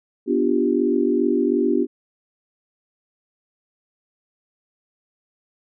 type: chord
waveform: sine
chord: G dominant seventh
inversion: first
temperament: equal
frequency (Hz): 246.9 / 293.7 / 349.2 / 392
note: B3 / D4 / F4 / G4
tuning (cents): 0 / 0 / 0 / 0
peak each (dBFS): -22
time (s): 0.26-1.87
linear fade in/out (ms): 50
effects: none